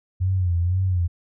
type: tone with vibrato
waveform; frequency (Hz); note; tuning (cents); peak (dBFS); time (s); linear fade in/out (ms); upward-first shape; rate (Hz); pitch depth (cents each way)
sine; 90; F#2; -47; -18; 0.2-1.08; 20; sine; 2; 90
effects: none